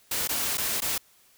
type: noise with dropouts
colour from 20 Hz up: white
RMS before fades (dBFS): -28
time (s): 0.11-0.98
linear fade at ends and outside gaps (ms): 5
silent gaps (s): 0.275-0.29 / 0.573-0.58 / 0.805-0.819
effects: white hiss -60 dBFS RMS until 1.37 s